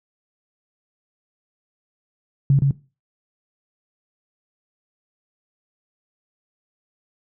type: tone with echo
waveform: sine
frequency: 138.59 Hz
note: C#3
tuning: in tune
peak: -11 dBFS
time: 2.5-2.59 s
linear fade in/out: 2 ms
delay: 120 ms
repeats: 1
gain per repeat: -2 dB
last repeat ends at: 2.71 s
effects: noise-tail reverb RT60 0.3 s tail -18 dB re dry